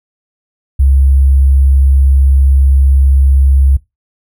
sine tone with sample-and-hold, 67.7 Hz, C#2, 40 cents flat, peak -5 dBFS, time 0.79-3.77 s, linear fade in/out 10 ms, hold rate 11025 Hz, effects noise-tail reverb RT60 0.2 s tail -20 dB re dry

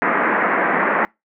white band-pass noise, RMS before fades -18 dBFS, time 0.02-1.05 s, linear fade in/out 0 ms, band 180 to 2000 Hz, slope 48 dB/octave, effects noise-tail reverb RT60 0.2 s tail -25 dB re dry

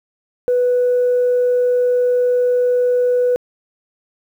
sine tone, 493.9 Hz, B4, in tune, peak -11 dBFS, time 0.48-3.36 s, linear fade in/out 0 ms, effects tanh soft clip ceiling -9 dBFS + 8-bit

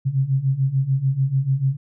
sine beating tone pair, 130.81 / 137.61 Hz, C3 / C#3, 0 / -12 cents, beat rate 6.8 Hz, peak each -22 / -19 dBFS, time 0.05-1.77 s, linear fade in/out 20 ms, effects none

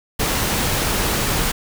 pink noise, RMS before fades -20 dBFS, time 0.19-1.52 s, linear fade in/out 10 ms, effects none

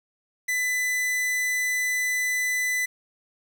45% pulse tone, 2000 Hz, B6, 21 cents sharp, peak -23 dBFS, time 0.48-2.86 s, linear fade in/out 10 ms, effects 9-bit

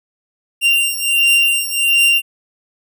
45% pulse beating tone pair, 2777 / 2778.4 Hz, F7 / F7, -10 / -10 cents, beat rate 1.4 Hz, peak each -15 dBFS, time 0.61-2.22 s, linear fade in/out 50 ms, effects none

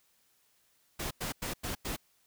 pink noise bursts, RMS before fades -36 dBFS, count 5, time 0.99-1.966 s, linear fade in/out 10 ms, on 120 ms, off 94 ms, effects white hiss -70 dBFS RMS until 2.26 s

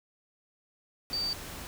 sine tone in noise, 4624 Hz, D8, 28 cents flat, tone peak -29 dBFS, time 1.13-1.33 s, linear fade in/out 0 ms, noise pink, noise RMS -42 dBFS, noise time 1.1-1.67 s, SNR +10 dB, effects none

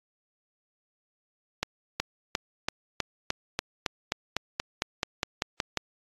accelerating click train, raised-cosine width 0.2 ms, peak -9 dBFS, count 17, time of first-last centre 1.63-5.773 s, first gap 370 ms, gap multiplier 0.95, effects AAC 32 kbps

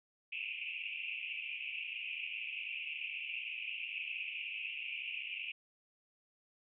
pink band-pass noise, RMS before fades -42 dBFS, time 0.32-5.52 s, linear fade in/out 5 ms, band 2400 to 2800 Hz, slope 96 dB/octave, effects none

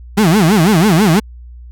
35% pulse tone with vibrato, 185.4 Hz, F#3, 4 cents sharp, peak -6 dBFS, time 0.17-1.2 s, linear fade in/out 10 ms, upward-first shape sine, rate 6.1 Hz, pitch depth 300 cents each way, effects added 60 Hz sine -31 dBFS peak until 1.71 s

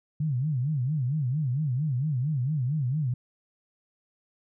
sine tone with vibrato, 138.59 Hz, C#3, in tune, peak -24 dBFS, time 0.2-3.14 s, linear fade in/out 5 ms, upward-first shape sine, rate 4.4 Hz, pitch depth 230 cents each way, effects none

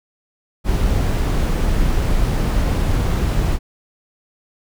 brown noise, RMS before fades -17 dBFS, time 0.64-3.59 s, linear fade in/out 50 ms, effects none

